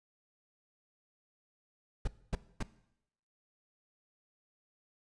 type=noise bursts; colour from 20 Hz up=brown; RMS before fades=-31 dBFS; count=3; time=2.05-2.628 s; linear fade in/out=5 ms; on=26 ms; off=250 ms; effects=noise-tail reverb RT60 0.8 s tail -18 dB re dry + resampled to 22050 Hz